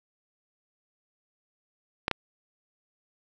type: clicks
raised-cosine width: 0.3 ms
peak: -9 dBFS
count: 2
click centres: 2.081 / 2.113 s
effects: none